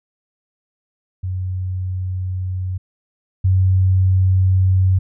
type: tone pair in turn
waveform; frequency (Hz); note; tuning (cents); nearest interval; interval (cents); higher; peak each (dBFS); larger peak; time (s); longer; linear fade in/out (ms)
sine; 92.5 / 93.68; F#2 / F#2; 0 / +22; unison; 22; second; -20 / -11; second; 1.23-2.78 / 3.44-4.99; neither; 10
effects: none